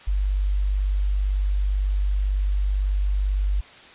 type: tone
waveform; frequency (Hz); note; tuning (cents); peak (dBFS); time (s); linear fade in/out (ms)
sine; 49; G1; 0; -19; 0.07-3.61; 10
effects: white hiss -46 dBFS RMS until 3.94 s + resampled to 8000 Hz